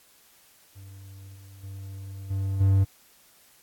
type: tone with level steps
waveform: triangle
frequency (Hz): 97.1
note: G2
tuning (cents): -16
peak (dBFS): -40 / -43 / -34 / -23 / -15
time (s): 0.75-2.85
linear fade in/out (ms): 20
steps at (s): 1.34 / 1.63 / 2.3 / 2.6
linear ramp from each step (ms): 10
effects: white hiss -58 dBFS RMS until 3.62 s + AAC 64 kbps